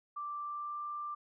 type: tone with pitch glide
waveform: sine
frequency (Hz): 1174.7 to 1182.9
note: D6 to D6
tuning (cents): 0 to +12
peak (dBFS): -37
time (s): 0.16-1.15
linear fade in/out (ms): 10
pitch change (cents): +12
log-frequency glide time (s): 0.39-0.81
effects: none